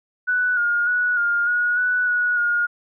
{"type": "tone with pitch steps", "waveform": "sine", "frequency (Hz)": [1485, 1422, 1468, 1411, 1450, 1482, 1461, 1428], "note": ["F#6", "F6", "F#6", "F6", "F#6", "F#6", "F#6", "F6"], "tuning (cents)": [6, 31, -14, 17, -35, 2, -22, 38], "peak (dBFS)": -17, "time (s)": [0.27, 2.67], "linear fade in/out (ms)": 20, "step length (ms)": 300, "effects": []}